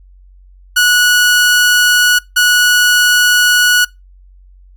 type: tone pair in turn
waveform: sawtooth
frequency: 1466 / 1466 Hz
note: F#6 / F#6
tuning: -16 / -16 cents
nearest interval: unison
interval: 0 cents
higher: neither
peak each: -4 dBFS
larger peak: neither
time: 0.76-2.19 / 2.36-3.85 s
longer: second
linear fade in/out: 10 ms
effects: noise-tail reverb RT60 0.2 s tail -23 dB re dry + added 46 Hz sine -39 dBFS peak until 4.76 s